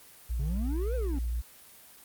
sine tone, 58.7 Hz, A#1, 13 cents sharp, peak -28 dBFS, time 0.29-1.42 s, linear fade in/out 20 ms
triangle exponential two-way sweep, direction up then down, 128.6 to 523.3 to 258.9 Hz, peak -31 dBFS, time 0.39-1.19 s, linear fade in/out 5 ms, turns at 0.95 s
effects white hiss -53 dBFS RMS until 2.04 s + Opus 24 kbps

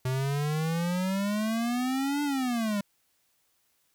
square exponential two-way sweep, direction up then down, 127.1 to 293.7 to 198.5 Hz, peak -27 dBFS, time 0.05-2.81 s, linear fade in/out 5 ms, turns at 2.23 s, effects white hiss -71 dBFS RMS until 3.94 s

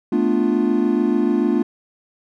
triangle chord, B half-diminished seventh, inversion third, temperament equal, 220 / 246.9 / 293.7 / 349.2 Hz, A3 / B3 / D4 / F4, 0 / 0 / 0 / 0 cents, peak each -19 dBFS, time 0.12-1.63 s, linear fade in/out 5 ms, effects none

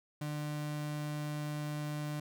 35% pulse tone, 149.2 Hz, D3, 28 cents sharp, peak -34 dBFS, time 0.21-2.2 s, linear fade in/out 5 ms, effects none

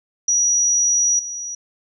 sine tone with level steps, 5810 Hz, F#8, 32 cents flat, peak -14 / -26 dBFS, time 0.28-1.55 s, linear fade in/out 5 ms, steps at 1.19 s, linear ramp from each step 2 ms, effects none

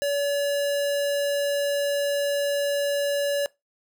square tone, 570 Hz, C#5, 48 cents sharp, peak -23 dBFS, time 0.02-3.46 s, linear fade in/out 0 ms, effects noise-tail reverb RT60 0.2 s tail -22 dB re dry

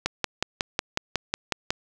click train, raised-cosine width 0.2 ms, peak -6 dBFS, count 10, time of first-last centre 0.06-1.705 s, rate 5.47 Hz, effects none

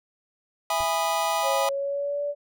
square chord, E major seventh, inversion none, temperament just, 659.3 / 824.1 / 988.9 / 1236.1 Hz, E5 / G#5 / B5 / D#6, 0 / -14 / +2 / -12 cents, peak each -29 / -28 / -30 / -31 dBFS, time 0.7-1.69 s, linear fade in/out 2 ms
brown noise with exponential decay, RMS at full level -32 dBFS, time 0.8-0.88 s, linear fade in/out 2 ms, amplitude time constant 16 ms
sine tone with pitch glide, 547 to 578.2 Hz, C#5 to D5, -23 to -27 cents, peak -25 dBFS, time 1.42-2.35 s, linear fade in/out 50 ms, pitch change +96 cents, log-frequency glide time 1.58-2.23 s
effects none

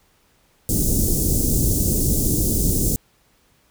pink band-stop noise, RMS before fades -19 dBFS, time 0.69-2.96 s, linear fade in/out 0 ms, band 390 to 6700 Hz, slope 24 dB/octave, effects pink hiss -60 dBFS RMS until 3.7 s

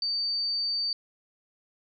sine tone, 4600 Hz, D8, 37 cents flat, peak -26 dBFS, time 0.02-0.93 s, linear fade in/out 2 ms, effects none

